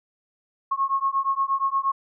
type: beating tone pair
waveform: sine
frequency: 1085 / 1093.5 Hz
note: C#6 / C#6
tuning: -37 / -24 cents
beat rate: 8.5 Hz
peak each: -24 dBFS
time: 0.71-1.92 s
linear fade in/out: 10 ms
effects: none